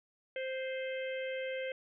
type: harmonic tone with a mistuned harmonic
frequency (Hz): 523.3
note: C5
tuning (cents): 0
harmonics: 1 / 3 / 4 / 5 / 6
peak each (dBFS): -36 / -46 / -44 / -49 / -50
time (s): 0.36-1.72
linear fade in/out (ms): 2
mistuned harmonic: 5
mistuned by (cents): -16
effects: none